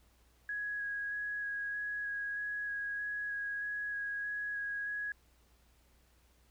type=tone with vibrato; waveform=sine; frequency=1661.2 Hz; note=G#6; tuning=in tune; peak=-35 dBFS; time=0.49-5.12 s; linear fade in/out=2 ms; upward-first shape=square; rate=1.6 Hz; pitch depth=9 cents each way; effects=added 60 Hz sine -66 dBFS peak until 6.5 s + pink hiss -70 dBFS RMS until 6.5 s